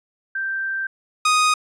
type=tone pair in turn; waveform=sine / sawtooth; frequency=1568 / 1244.5 Hz; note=G6 / D#6; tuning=0 / 0 cents; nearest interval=major third; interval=400 cents; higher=first; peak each=-22 / -11 dBFS; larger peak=second; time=0.35-0.87 / 1.25-1.54 s; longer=first; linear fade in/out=5 ms; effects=resampled to 22050 Hz